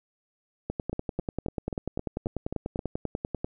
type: two click trains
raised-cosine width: 2 ms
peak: -18 / -16 dBFS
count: 8 / 29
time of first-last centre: 0.93-2.792 / 0.7-3.445 s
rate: 3.76 / 10.2 Hz
effects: none